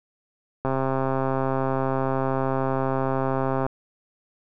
click train, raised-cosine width 1 ms, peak -11 dBFS, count 402, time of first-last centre 0.65-3.665 s, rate 133 Hz, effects none

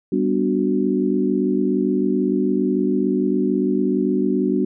sine chord, G major seventh, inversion none, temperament equal, 196 / 246.9 / 293.7 / 370 Hz, G3 / B3 / D4 / F#4, 0 / 0 / 0 / 0 cents, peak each -22 dBFS, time 0.12-4.65 s, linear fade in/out 5 ms, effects none

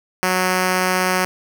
5% pulse tone, 184.3 Hz, F#3, 7 cents flat, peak -5 dBFS, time 0.23-1.25 s, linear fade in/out 0 ms, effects none

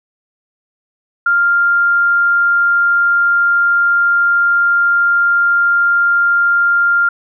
sine tone, 1396.9 Hz, F6, in tune, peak -9 dBFS, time 1.26-7.09 s, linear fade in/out 5 ms, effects none

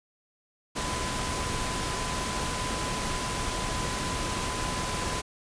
sine tone in noise, 1008 Hz, B5, 35 cents sharp, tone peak -36 dBFS, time 0.75-5.22 s, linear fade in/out 20 ms, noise pink, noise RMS -31 dBFS, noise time 0.75-5.22 s, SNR -8 dB, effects resampled to 22050 Hz

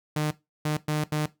sawtooth tone bursts at uneven times, 151.7 Hz, D#3, 44 cents flat, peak -20 dBFS, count 4, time 0.16-0.31 / 0.65-0.77 / 0.88-1.04 / 1.12-1.26 s, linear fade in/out 5 ms, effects noise-tail reverb RT60 0.2 s tail -17 dB re dry

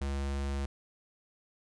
square tone, 69.3 Hz, C#2, in tune, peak -32 dBFS, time 0.01-0.66 s, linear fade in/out 5 ms, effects resampled to 22050 Hz

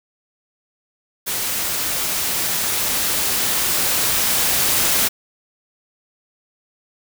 white noise with level ramp, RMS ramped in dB -23 to -17 dBFS, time 1.26-5.09 s, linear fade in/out 20 ms, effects none

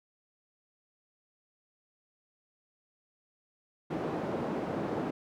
white band-pass noise, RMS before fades -34 dBFS, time 3.9-5.11 s, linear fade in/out 10 ms, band 160 to 490 Hz, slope 12 dB/octave, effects none

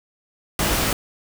pink noise with comb filter, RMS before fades -21 dBFS, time 0.59-0.93 s, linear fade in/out 2 ms, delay 19 ms, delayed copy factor +0.5, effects none

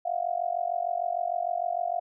sine tone with amplitude modulation, 698.5 Hz, F5, in tune, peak -22 dBFS, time 0.05-2 s, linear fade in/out 10 ms, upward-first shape sine, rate 46.6 Hz, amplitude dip 95%, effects none

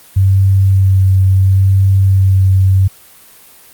sine tone with vibrato, 95.9 Hz, G2, 37 cents flat, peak -6 dBFS, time 0.16-2.88 s, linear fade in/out 10 ms, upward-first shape sine, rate 0.73 Hz, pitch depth 16 cents each way, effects white hiss -41 dBFS RMS until 3.73 s + Opus 32 kbps

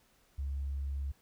sine tone, 69.3 Hz, C#2, in tune, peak -32 dBFS, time 0.38-1.12 s, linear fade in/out 10 ms, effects tanh soft clip ceiling -29 dBFS + pink hiss -68 dBFS RMS until 1.21 s

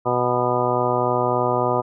harmonic tone with a mistuned harmonic, 123.47 Hz, B2, in tune, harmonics 1 / 2 / 3 / 4 / 5 / 6 / 7 / 8 / 10, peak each -28 / -30 / -25 / -25 / -25 / -26 / -30 / -25 / -27 dBFS, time 0.05-1.82 s, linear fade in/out 20 ms, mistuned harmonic 10, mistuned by -18 cents, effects none

